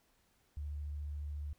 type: tone with vibrato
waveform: sine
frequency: 73.42 Hz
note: D2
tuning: in tune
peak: -38 dBFS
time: 0.57-1.53 s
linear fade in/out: 0 ms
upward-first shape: triangle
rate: 14 Hz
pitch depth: 18 cents each way
effects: pink hiss -73 dBFS RMS until 1.58 s